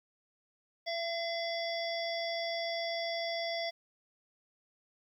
harmonic tone with a mistuned harmonic, 680 Hz, F5, 46 cents flat, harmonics 1 / 3 / 5 / 7 / 8, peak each -35 / -40 / -42 / -43 / -44 dBFS, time 0.86-3.71 s, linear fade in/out 20 ms, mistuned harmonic 1, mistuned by -18 cents, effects 11-bit

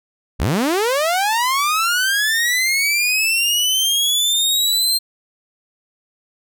sawtooth linear sweep, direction up, 42 to 4186 Hz, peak -12 dBFS, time 0.39-4.99 s, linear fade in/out 20 ms, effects none

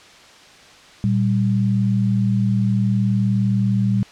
sine tone pair together, 116.54 / 196 Hz, A#2 / G3, 0 / 0 cents, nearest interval major sixth, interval 900 cents, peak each -18 dBFS, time 1.04-4.03 s, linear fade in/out 0 ms, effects white hiss -45 dBFS RMS until 4.11 s + low-pass 5000 Hz 12 dB/octave

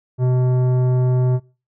sine tone with tanh clipping, 126.5 Hz, B2, 42 cents sharp, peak -16 dBFS, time 0.18-1.4 s, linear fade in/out 50 ms, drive 13 dB, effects noise-tail reverb RT60 0.3 s tail -19 dB re dry

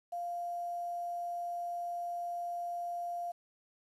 sine tone with quantisation, 697 Hz, F5, 4 cents flat, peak -35 dBFS, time 0.12-3.32 s, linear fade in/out 10 ms, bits 10, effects resampled to 32000 Hz

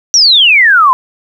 sine exponential sweep, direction down, 5920 to 993 Hz, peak -3 dBFS, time 0.14-0.93 s, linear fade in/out 0 ms, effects 7-bit

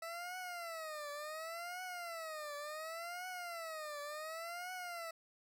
20% pulse tone with vibrato, 654 Hz, E5, 14 cents flat, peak -38 dBFS, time 0.02-5.11 s, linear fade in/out 5 ms, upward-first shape triangle, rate 0.69 Hz, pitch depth 220 cents each way, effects none

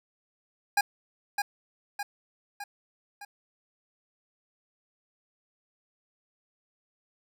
25% pulse tone with echo, 815 Hz, G#5, 33 cents flat, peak -17 dBFS, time 0.77-0.81 s, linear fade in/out 5 ms, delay 610 ms, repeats 4, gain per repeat -5 dB, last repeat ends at 3.25 s, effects none

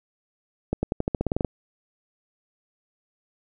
accelerating click train, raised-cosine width 2 ms, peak -10 dBFS, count 12, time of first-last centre 0.73-1.447 s, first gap 100 ms, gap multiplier 0.91, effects none

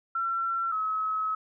sine tone pair in turn, 1354 / 1284.4 Hz, E6 / E6, +46 / -45 cents, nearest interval minor second, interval 91 cents, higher first, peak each -26 dBFS, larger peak neither, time 0.15-0.72 / 0.72-1.35 s, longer second, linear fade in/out 5 ms, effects none

